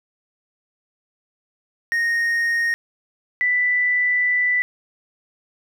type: tone pair in turn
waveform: triangle / sine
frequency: 1859 / 1982.1 Hz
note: A#6 / B6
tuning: -5 / +6 cents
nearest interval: minor second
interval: 111 cents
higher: second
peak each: -16 dBFS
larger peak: neither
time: 1.92-2.74 / 3.41-4.62 s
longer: second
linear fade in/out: 0 ms
effects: none